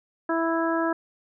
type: harmonic tone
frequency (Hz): 329.6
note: E4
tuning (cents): 0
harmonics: 1 / 2 / 3 / 4 / 5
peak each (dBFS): -25 / -28 / -30 / -31 / -32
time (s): 0.29-0.93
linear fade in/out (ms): 5
effects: none